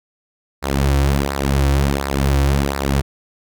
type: tone with flanger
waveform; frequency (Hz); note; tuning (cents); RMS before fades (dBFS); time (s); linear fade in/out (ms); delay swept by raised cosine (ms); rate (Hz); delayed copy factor
sawtooth; 69.3; C#2; 0; -17; 0.62-3.02; 20; 0.31 to 4.91; 1.4; -0.7
effects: none

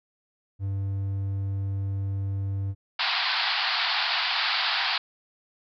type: tone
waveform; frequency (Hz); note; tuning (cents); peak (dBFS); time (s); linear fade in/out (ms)
triangle; 98; G2; 0; -24; 0.59-2.75; 50
type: band-pass noise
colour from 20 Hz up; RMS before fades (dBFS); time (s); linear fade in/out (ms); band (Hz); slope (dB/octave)
white; -26; 2.99-4.98; 5; 690 to 4800; 96
effects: none

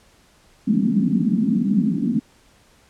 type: band-pass noise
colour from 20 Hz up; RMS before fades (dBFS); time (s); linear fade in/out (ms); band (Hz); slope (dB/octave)
white; -19; 0.67-2.2; 10; 180 to 250; 48
effects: pink hiss -55 dBFS RMS until 2.89 s + low-pass 10000 Hz 12 dB/octave

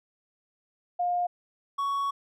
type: tone pair in turn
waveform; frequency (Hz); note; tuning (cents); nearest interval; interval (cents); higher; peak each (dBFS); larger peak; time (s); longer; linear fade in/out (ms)
sine / triangle; 709 / 1116.4; F5 / C#6; +26 / +12; minor sixth; 786; second; -24; neither; 0.99-1.27 / 1.78-2.11; second; 10
effects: none

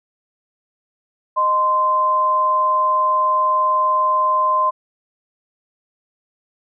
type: tone pair together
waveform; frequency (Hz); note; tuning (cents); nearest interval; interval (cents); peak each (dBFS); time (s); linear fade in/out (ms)
sine; 617.2 / 1038; D#5 / C6; -14 / -14; major sixth; 900; -24 / -14; 1.36-4.71; 20
effects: none

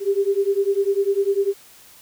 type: beating tone pair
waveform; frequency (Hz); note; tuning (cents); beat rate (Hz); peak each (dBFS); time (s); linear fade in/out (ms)
sine; 392 / 402; G4 / G4; 0 / +44; 10; -20; 0-1.54; 50
effects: white hiss -48 dBFS RMS until 2.01 s

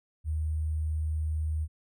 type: tone with sample-and-hold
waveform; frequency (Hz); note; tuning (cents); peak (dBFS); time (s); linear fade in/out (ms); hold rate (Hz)
sine; 77.78; D#2; 0; -27; 0.24-1.68; 50; 8820
effects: none

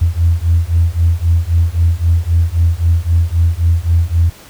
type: beating tone pair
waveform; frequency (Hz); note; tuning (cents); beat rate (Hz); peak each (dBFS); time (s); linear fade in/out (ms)
sine; 82.41 / 86.21; E2 / F2; 0 / -22; 3.8; -12; 0.01-4.3; 10
effects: tanh soft clip ceiling -2 dBFS + pink hiss -39 dBFS RMS until 4.49 s

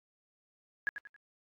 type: tone with echo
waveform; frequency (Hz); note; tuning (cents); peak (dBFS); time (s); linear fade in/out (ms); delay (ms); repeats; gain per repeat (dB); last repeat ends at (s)
sine; 1673; G#6; +12; -28; 0.87-0.89; 0; 91; 3; -9; 1.163
effects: AAC 48 kbps

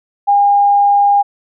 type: tone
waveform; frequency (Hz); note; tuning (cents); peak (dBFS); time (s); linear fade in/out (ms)
sine; 810; G#5; -43; -7; 0.27-1.23; 20
effects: none

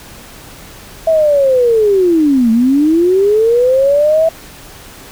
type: linear two-way sweep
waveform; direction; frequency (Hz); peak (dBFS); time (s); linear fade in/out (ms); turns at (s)
sine; down then up; 658 to 220 to 658; -7; 1.07-4.29; 5; 2.51
effects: pink hiss -35 dBFS RMS until 5.11 s

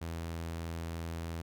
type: tone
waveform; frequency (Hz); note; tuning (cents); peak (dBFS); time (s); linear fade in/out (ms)
sawtooth; 83; E2; +12; -33; 0.01-1.42; 10
effects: none

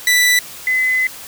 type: tone pair in turn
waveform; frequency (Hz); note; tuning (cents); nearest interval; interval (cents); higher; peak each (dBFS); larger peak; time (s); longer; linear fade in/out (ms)
sawtooth / sine; 1977 / 2026; B6 / B6; +1 / +44; unison; 43; second; -7 / -13; first; 0.07-0.39 / 0.67-1.07; second; 2
effects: white hiss -34 dBFS RMS until 1.27 s

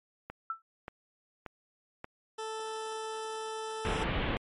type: click train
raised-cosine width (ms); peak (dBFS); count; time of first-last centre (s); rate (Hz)
0.5; -25; 4; 0.3-2.044; 1.72
type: tone with exponential decay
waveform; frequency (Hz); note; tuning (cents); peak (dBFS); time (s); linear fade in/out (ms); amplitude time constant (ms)
sine; 1329; E6; +14; -28; 0.5-0.62; 2; 24
type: tone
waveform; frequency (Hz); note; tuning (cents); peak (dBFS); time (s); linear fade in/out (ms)
20% pulse; 440; A4; 0; -31; 2.38-4.04; 10
type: low-pass noise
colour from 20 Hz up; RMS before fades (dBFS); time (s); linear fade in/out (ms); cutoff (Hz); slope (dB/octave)
pink; -32; 3.85-4.37; 0; 3400; 48
effects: MP3 48 kbps

